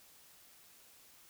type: silence
effects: white hiss -61 dBFS RMS until 1.29 s